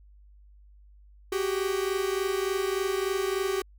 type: tone pair together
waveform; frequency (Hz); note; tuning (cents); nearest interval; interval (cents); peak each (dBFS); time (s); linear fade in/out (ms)
45% pulse; 377.2 / 400.6; F#4 / G4; +33 / +38; minor second; 105; -28 / -30; 1.32-3.62; 5
effects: added 50 Hz sine -51 dBFS peak until 3.78 s